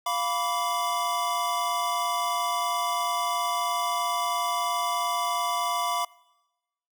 square chord, B diminished, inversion second, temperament equal with one note detuned, 698.5 / 987.8 / 1156.5 Hz, F5 / B5 / D6, 0 / 0 / -27 cents, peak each -31 / -30 / -30 dBFS, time 0.06-6.05 s, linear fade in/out 5 ms, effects noise-tail reverb RT60 1.0 s tail -23 dB re dry

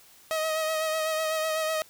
sawtooth tone with vibrato, 632 Hz, D#5, 27 cents sharp, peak -22 dBFS, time 0.31-1.82 s, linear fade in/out 0 ms, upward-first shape sine, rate 8 Hz, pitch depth 27 cents each way, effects white hiss -55 dBFS RMS until 1.89 s

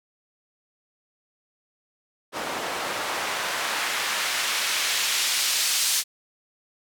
white noise with band-pass filter sweep, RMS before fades -26 dBFS, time 2.32-6.04 s, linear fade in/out 50 ms, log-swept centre 570 to 5400 Hz, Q 0.7, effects none

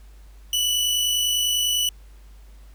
sawtooth tone pair together, 2960 / 3010 Hz, F#7 / F#7, 0 / +29 cents, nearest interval unison, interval 29 cents, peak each -17 / -27 dBFS, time 0.53-1.89 s, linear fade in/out 2 ms, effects added 50 Hz sine -43 dBFS peak until 2.74 s + pink hiss -58 dBFS RMS until 2.74 s

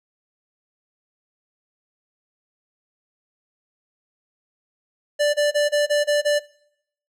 square tone bursts, 587.3 Hz, D5, in tune, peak -17 dBFS, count 7, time 5.19-6.396 s, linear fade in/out 20 ms, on 150 ms, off 26 ms, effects noise-tail reverb RT60 0.7 s tail -21 dB re dry + low-pass 10000 Hz 12 dB/octave

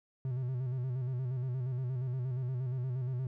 triangle tone with vibrato, 127.2 Hz, C3, 48 cents flat, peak -30 dBFS, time 0.25-3.27 s, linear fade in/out 2 ms, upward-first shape square, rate 8.5 Hz, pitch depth 60 cents each way, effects none

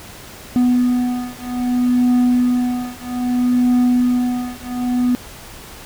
triangle beating tone pair, 246.9 / 247.52 Hz, B3 / B3, 0 / +4 cents, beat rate 0.62 Hz, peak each -15 dBFS, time 0.56-5.15 s, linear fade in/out 0 ms, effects pink hiss -37 dBFS RMS until 5.85 s

